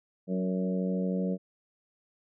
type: harmonic tone with a mistuned harmonic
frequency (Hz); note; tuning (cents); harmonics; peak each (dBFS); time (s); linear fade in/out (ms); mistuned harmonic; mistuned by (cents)
93; F#2; +9; 2 / 3 / 4 / 5 / 6 / 7; -28 / -38 / -41 / -36 / -38 / -45; 0.27-1.38; 50; 4; -17
effects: none